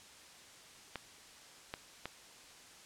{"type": "clicks", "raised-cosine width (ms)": 0.3, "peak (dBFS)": -23, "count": 3, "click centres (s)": [0.957, 1.739, 2.056], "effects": ["white hiss -56 dBFS RMS until 2.85 s", "low-pass 8000 Hz 12 dB/octave"]}